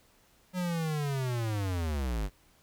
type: linear sweep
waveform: square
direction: down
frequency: 185 to 45.76 Hz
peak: -30 dBFS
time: 0.53-2.3 s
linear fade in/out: 50 ms
effects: pink hiss -64 dBFS RMS until 2.62 s